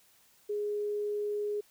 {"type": "tone", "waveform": "sine", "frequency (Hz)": 415.3, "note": "G#4", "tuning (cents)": 0, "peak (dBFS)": -30, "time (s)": [0.49, 1.61], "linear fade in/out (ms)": 10, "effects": ["white hiss -64 dBFS RMS until 1.7 s"]}